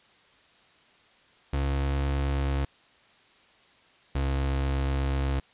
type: tone pair in turn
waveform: 35% pulse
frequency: 69.3 / 68.15 Hz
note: C#2 / C#2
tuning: 0 / -29 cents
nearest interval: unison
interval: 29 cents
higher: first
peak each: -23 / -23 dBFS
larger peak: neither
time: 1.53-2.65 / 4.15-5.4 s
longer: second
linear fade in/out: 5 ms
effects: white hiss -59 dBFS RMS until 5.53 s + resampled to 8000 Hz